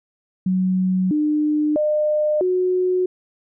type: tone with pitch steps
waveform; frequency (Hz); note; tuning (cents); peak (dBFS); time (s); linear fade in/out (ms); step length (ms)
sine; 185.8 / 301.3 / 605 / 366.2; F#3 / D4 / D#5 / F#4; +7 / +44 / -49 / -18; -16; 0.46-3.06; 5; 650
effects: none